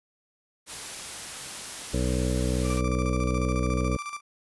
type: noise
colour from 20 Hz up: white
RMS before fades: -37 dBFS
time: 0.66-2.82 s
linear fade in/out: 50 ms
type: harmonic tone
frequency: 62.5 Hz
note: B1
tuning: 21 cents sharp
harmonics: 1 / 2 / 3 / 4 / 5 / 7 / 8 / 9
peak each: -27 / -30 / -32 / -33 / -34 / -35 / -36 / -37 dBFS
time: 1.93-3.97 s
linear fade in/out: 10 ms
type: tone with tremolo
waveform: 30% pulse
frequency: 1174.7 Hz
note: D6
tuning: in tune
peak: -29 dBFS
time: 2.63-4.21 s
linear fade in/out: 50 ms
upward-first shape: square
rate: 14 Hz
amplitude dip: 60%
effects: resampled to 24000 Hz